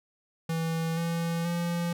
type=tone with pitch steps; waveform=square; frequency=163.7 / 167.62 / 171.64 Hz; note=E3 / E3 / F3; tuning=-12 / +29 / -30 cents; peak=-28 dBFS; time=0.49-1.93 s; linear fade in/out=5 ms; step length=480 ms; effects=none